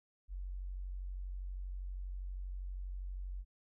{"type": "tone", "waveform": "sine", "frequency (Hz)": 46.25, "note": "F#1", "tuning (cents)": 0, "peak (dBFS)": -39, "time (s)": [0.28, 3.45], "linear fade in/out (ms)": 50, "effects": []}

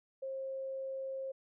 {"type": "tone", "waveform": "sine", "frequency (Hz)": 534, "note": "C5", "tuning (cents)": 35, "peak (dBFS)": -37, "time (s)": [0.22, 1.32], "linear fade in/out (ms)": 10, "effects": []}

